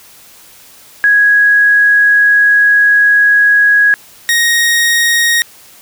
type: tone pair in turn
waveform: sine / sawtooth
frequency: 1661.2 / 1870.9 Hz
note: G#6 / A#6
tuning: 0 / +6 cents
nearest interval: major second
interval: 206 cents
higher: second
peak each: -5 dBFS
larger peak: neither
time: 1.04-3.94 / 4.29-5.42 s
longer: first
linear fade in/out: 0 ms
effects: white hiss -40 dBFS RMS until 5.81 s